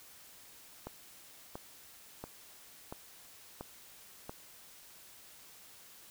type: click train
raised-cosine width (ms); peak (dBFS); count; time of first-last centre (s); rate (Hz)
1; -27; 6; 0.87-4.295; 1.46
effects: white hiss -56 dBFS RMS until 6.1 s